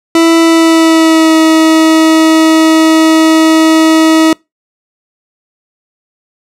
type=tone with pitch glide; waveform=40% pulse; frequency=330 to 319.5 Hz; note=E4 to D#4; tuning=+2 to +46 cents; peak=-3 dBFS; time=0.15-4.33 s; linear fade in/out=2 ms; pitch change=-56 cents; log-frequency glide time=0.4-1.35 s; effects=noise-tail reverb RT60 0.2 s tail -25 dB re dry + low-pass 10000 Hz 12 dB/octave